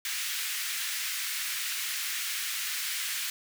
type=high-pass noise; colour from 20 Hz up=pink; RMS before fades=-33 dBFS; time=0.05-3.3 s; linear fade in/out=2 ms; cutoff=1700 Hz; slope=24 dB/octave; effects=none